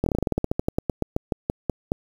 slowing click train, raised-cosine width 2 ms, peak -8 dBFS, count 22, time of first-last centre 0.04-1.919 s, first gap 23 ms, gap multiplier 1.12, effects 7-bit

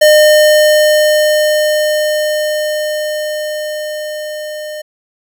square tone with level ramp, 608 Hz, D#5, 40 cents flat, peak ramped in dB -4 to -23 dBFS, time 0.01-4.82 s, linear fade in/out 10 ms, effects none

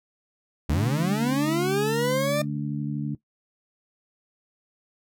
40% pulse linear sweep, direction up, 66.5 to 604 Hz, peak -22 dBFS, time 0.69-2.42 s, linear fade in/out 5 ms
harmonic tone, 72.4 Hz, D2, 24 cents flat, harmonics 2 / 3 / 4, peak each -28 / -31 / -32 dBFS, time 0.69-3.15 s, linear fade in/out 5 ms
effects noise-tail reverb RT60 0.1 s tail -17 dB re dry

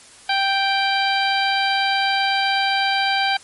harmonic tone, 784 Hz, G5, in tune, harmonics 1 / 2 / 3 / 4 / 5 / 6, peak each -20 / -23 / -25 / -26 / -27 / -28 dBFS, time 0.29-3.37 s, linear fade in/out 5 ms, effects white hiss -45 dBFS RMS until 3.43 s + MP3 48 kbps

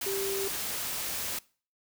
sine tone in noise, 392 Hz, G4, in tune, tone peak -31 dBFS, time 0.06-0.48 s, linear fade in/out 5 ms, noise white, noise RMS -34 dBFS, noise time 0.01-1.39 s, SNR 0 dB, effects noise-tail reverb RT60 0.4 s tail -22 dB re dry

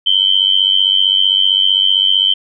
sine tone with amplitude modulation, 3100 Hz, G7, 20 cents flat, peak -5 dBFS, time 0.06-2.34 s, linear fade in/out 10 ms, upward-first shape sine, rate 95.5 Hz, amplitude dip 95%, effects none

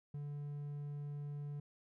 triangle tone, 145.2 Hz, D3, 19 cents flat, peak -39 dBFS, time 0.14-1.6 s, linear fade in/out 5 ms, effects none

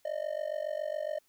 triangle tone with amplitude modulation, 610 Hz, D#5, 34 cents flat, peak -26 dBFS, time 0.05-1.19 s, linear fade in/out 5 ms, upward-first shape sine, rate 47.2 Hz, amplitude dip 95%, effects white hiss -70 dBFS RMS until 1.28 s

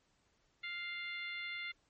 harmonic tone, 698.5 Hz, F5, in tune, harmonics 2 / 3 / 4 / 5 / 6, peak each -50 / -41 / -50 / -49 / -55 dBFS, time 0.63-1.72 s, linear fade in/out 10 ms, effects pink hiss -75 dBFS RMS until 1.89 s + MP3 32 kbps

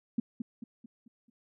sine tone with echo, 233.1 Hz, A#3, in tune, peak -24 dBFS, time 0.18-0.2 s, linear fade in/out 5 ms, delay 220 ms, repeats 5, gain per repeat -7 dB, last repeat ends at 1.3 s, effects none

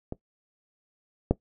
clicks, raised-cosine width 2 ms, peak -19 / -7 dBFS, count 2, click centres 0.124 / 1.31 s, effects noise-tail reverb RT60 0.1 s tail -18 dB re dry

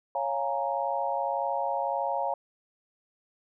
sine chord, Bb minor seventh, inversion first, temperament equal, 554.4 / 698.5 / 830.6 / 932.3 Hz, Db5 / F5 / Ab5 / Bb5, 0 / 0 / 0 / 0 cents, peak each -32 dBFS, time 0.15-2.34 s, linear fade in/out 2 ms, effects none

